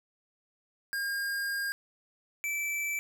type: tone pair in turn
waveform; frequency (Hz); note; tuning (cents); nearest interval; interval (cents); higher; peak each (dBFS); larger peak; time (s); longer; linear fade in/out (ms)
square; 1615 / 2321; G#6 / D7; -49 / -21; tritone; 628; second; -31 / -31; neither; 0.93-1.72 / 2.44-2.99; first; 0
effects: none